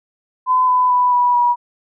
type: tone with pitch steps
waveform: sine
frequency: 1015 / 1002.8 / 990.7 / 978.7 / 966.9 Hz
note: B5 / B5 / B5 / B5 / B5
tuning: +47 / +26 / +5 / -16 / -37 cents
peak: -11 dBFS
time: 0.46-1.56 s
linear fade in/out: 50 ms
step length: 220 ms
effects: none